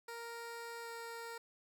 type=tone with pitch glide; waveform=15% pulse; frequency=466.2 to 463.2 Hz; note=A#4 to A#4; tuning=0 to -11 cents; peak=-38 dBFS; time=0.08-1.38 s; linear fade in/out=5 ms; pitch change=-11 cents; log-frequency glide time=0.82-0.88 s; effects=none